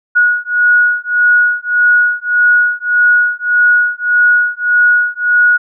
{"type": "beating tone pair", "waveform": "sine", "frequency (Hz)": [1454, 1455.7], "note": ["F#6", "F#6"], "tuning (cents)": [-31, -29], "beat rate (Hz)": 1.7, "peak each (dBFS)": -11, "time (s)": [0.15, 5.58], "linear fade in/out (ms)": 20, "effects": []}